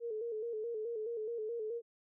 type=tone with vibrato; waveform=sine; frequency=450 Hz; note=A4; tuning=39 cents sharp; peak=-36 dBFS; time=0-1.82 s; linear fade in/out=50 ms; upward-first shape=square; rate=4.7 Hz; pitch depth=72 cents each way; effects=none